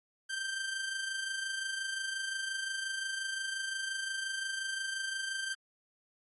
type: tone with amplitude modulation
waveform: sawtooth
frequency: 1568 Hz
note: G6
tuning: in tune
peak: -29 dBFS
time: 0.29-5.55 s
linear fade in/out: 20 ms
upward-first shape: sine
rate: 25.7 Hz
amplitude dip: 45%
effects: AAC 32 kbps